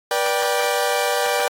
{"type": "chord", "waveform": "sawtooth", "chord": "G major", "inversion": "first", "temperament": "equal with one note detuned", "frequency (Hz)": [484, 587.3, 784], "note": ["B4", "D5", "G5"], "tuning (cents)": [-35, 0, 0], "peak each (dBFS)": -19, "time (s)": [0.11, 1.48], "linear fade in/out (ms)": 2, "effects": ["AAC 48 kbps"]}